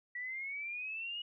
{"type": "exponential sweep", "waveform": "sine", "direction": "up", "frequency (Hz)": [1938, 2911], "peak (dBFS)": -38, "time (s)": [0.15, 1.22], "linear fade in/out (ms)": 5, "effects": []}